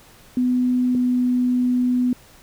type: tone pair in turn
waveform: sine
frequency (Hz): 250 / 248.8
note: B3 / B3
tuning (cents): +21 / +13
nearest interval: unison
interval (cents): 8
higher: first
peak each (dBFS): -16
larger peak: neither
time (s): 0.37-0.95 / 0.95-2.13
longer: second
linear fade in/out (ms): 2
effects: pink hiss -49 dBFS RMS until 2.42 s